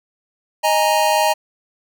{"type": "chord", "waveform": "square", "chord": "D# suspended fourth", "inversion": "none", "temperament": "just", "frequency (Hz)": [622.3, 829.7, 933.4], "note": ["D#5", "G#5", "A#5"], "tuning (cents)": [0, -2, 2], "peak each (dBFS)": -19, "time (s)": [0.63, 1.34], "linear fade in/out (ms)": 20, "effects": []}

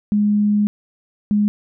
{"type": "tone pair in turn", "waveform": "sine", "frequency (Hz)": [207.7, 207.7], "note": ["G#3", "G#3"], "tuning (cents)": [0, 0], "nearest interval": "unison", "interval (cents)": 0, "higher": "neither", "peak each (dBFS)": -13, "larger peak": "neither", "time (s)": [[0.12, 0.67], [1.31, 1.48]], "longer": "first", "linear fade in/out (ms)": 0, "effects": []}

